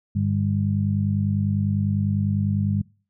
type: harmonic tone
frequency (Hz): 50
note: G1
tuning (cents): +35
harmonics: 2 / 3 / 4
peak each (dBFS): -22 / -27 / -24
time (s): 0.15-2.82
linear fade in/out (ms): 10
effects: noise-tail reverb RT60 0.4 s tail -24 dB re dry